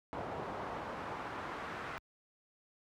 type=noise with band-pass filter sweep; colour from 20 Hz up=brown; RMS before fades=-42 dBFS; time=0.13-1.98 s; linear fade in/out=0 ms; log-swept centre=800 to 1500 Hz; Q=1.2; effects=high-pass 60 Hz 12 dB/octave